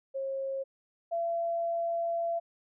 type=tone pair in turn; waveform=sine; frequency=540 / 676.6 Hz; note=C#5 / E5; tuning=-45 / +45 cents; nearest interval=major third; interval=390 cents; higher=second; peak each=-31 / -28 dBFS; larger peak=second; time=0.14-0.64 / 1.11-2.4 s; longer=second; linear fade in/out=20 ms; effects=none